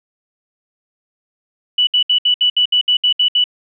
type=tone bursts; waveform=sine; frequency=2960 Hz; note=F#7; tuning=in tune; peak=-10 dBFS; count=11; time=1.78-3.441 s; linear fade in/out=5 ms; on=91 ms; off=66 ms; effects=none